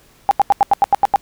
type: tone bursts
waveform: sine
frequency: 802 Hz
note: G5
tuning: 39 cents sharp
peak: -7 dBFS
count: 9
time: 0.29-1.159 s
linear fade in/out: 0 ms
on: 21 ms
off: 85 ms
effects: pink hiss -51 dBFS RMS until 1.21 s